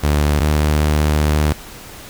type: tone pair in turn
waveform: sawtooth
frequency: 73.9 / 75.45 Hz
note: D2 / D2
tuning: +11 / +47 cents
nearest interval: unison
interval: 36 cents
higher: second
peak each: -9 dBFS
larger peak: neither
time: 0.03-0.4 / 0.4-1.53 s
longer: second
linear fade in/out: 10 ms
effects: pink hiss -36 dBFS RMS until 2.09 s